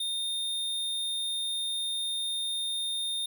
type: tone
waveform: square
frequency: 3648 Hz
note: A#7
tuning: 38 cents flat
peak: -30 dBFS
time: 0-3.26 s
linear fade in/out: 5 ms
effects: none